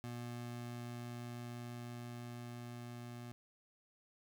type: tone with level ramp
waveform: 25% pulse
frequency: 120.4 Hz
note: B2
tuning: 44 cents flat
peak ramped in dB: -39 to -43 dBFS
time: 0.04-3.32 s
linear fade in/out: 0 ms
effects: none